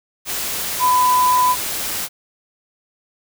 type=tone in noise; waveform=sine; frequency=1000 Hz; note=B5; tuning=21 cents sharp; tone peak=-12 dBFS; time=0.79-1.56 s; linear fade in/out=50 ms; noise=white; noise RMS=-24 dBFS; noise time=0.25-2.09 s; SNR=+9 dB; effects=none